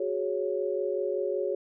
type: chord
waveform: sine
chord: F# suspended second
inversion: none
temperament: equal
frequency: 370 / 415.3 / 554.4 Hz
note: F#4 / G#4 / C#5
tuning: 0 / 0 / 0 cents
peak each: -31 dBFS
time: 0-1.55 s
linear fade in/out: 5 ms
effects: none